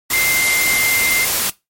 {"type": "tone in noise", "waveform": "sine", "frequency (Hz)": 2093, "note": "C7", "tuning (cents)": 0, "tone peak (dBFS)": -15, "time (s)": [0.13, 1.25], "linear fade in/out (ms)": 5, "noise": "white", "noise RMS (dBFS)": -18, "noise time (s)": [0.1, 1.5], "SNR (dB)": 0, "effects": ["noise-tail reverb RT60 0.2 s tail -19 dB re dry", "MP3 64 kbps"]}